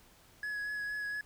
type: tone with vibrato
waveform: triangle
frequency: 1683 Hz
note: G#6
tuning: 23 cents sharp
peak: -33 dBFS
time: 0.43-1.21 s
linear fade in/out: 2 ms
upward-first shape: sine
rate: 4.3 Hz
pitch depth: 16 cents each way
effects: pink hiss -61 dBFS RMS until 1.25 s